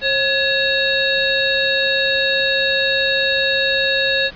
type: harmonic tone with a mistuned harmonic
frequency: 541 Hz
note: C#5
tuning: 42 cents flat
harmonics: 1 / 3 / 5 / 7 / 8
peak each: -21 / -19 / -23 / -21 / -25 dBFS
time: 0.01-4.31 s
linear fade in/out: 50 ms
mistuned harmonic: 3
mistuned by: +69 cents
effects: pink hiss -40 dBFS RMS until 4.35 s + resampled to 11025 Hz